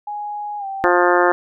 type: tone with pitch glide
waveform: sine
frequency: 830.6 to 779.5 Hz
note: G#5 to G5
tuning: 0 to -10 cents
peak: -24 dBFS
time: 0.07-0.89 s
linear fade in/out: 5 ms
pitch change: -110 cents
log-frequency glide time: 0.58-0.66 s
type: harmonic tone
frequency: 176.9 Hz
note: F3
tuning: 23 cents sharp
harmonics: 2 / 3 / 4 / 5 / 6 / 7 / 8 / 9 / 10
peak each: -17 / -19 / -20 / -21 / -22 / -22 / -23 / -24 / -24 dBFS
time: 0.84-1.32 s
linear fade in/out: 0 ms
effects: none